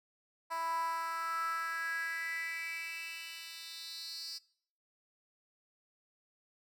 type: tone with high-pass filter sweep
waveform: 10% pulse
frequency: 329.6 Hz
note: E4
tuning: in tune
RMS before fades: -39 dBFS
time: 0.5-4.39 s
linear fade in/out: 20 ms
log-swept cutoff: 870 to 4800 Hz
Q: 6.4
effects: noise-tail reverb RT60 0.6 s tail -23 dB re dry